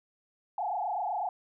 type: tone with frequency modulation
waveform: sine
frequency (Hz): 784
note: G5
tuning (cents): 0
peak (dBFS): -29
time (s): 0.58-1.29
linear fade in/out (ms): 2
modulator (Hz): 28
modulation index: 3.1
effects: none